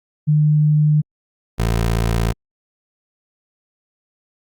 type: tone pair in turn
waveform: sine / 20% pulse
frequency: 151 / 56.69 Hz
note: D3 / A#1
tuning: +48 / -48 cents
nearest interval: octave + perfect fourth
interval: 1696 cents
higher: first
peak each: -11 dBFS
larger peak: neither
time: 0.27-1.02 / 1.58-2.33 s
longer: neither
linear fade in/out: 20 ms
effects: Opus 48 kbps